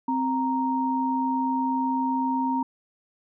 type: tone pair together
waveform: sine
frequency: 261.1 / 932 Hz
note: C4 / A#5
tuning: -3 / -1 cents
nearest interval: octave + minor seventh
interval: 2202 cents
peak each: -25 / -25 dBFS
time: 0.08-2.63 s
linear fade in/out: 5 ms
effects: none